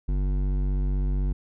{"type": "tone with hard clipping", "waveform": "sine", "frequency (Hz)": 47.94, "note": "G1", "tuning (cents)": -38, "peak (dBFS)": -24, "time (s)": [0.08, 1.33], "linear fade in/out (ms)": 10, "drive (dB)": 12, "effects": []}